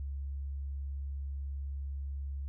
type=tone; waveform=sine; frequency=69.3 Hz; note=C#2; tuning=in tune; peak=-35 dBFS; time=0-2.48 s; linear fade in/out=0 ms; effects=none